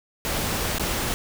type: noise with dropouts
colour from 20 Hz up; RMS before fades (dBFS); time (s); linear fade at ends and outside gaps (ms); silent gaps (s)
pink; -26; 0.25-1.14; 0; 0.784-0.796
effects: none